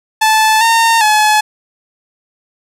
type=tone with pitch steps; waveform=sawtooth; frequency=873 / 914 / 853 Hz; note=A5 / A#5 / G#5; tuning=-14 / -34 / +46 cents; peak=-4 dBFS; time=0.21-1.41 s; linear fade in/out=10 ms; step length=400 ms; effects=low-pass 12000 Hz 12 dB/octave